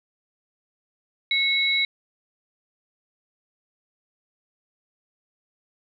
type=tone pair together; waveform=sine; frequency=2187 / 3897 Hz; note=C#7 / B7; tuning=-24 / -24 cents; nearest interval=minor seventh; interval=1000 cents; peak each=-22 dBFS; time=1.31-1.85 s; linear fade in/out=2 ms; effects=none